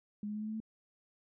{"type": "tone with pitch steps", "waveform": "sine", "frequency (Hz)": [207.7, 210.1, 212.6, 215, 217.5, 220.1], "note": ["G#3", "G#3", "G#3", "A3", "A3", "A3"], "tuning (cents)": [0, 20, 41, -40, -20, 1], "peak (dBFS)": -36, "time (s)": [0.23, 0.602], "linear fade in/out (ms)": 2, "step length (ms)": 62, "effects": []}